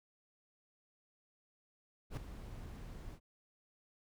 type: noise with ADSR envelope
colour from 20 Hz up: brown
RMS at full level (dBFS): -37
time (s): 2.1-3.2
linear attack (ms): 70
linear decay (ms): 4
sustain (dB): -11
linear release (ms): 68
effects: none